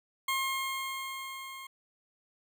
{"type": "tone with level ramp", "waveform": "20% pulse", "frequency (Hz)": 1071, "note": "C6", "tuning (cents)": 40, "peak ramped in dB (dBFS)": [-23, -38], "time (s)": [0.28, 1.67], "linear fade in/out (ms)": 5, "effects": []}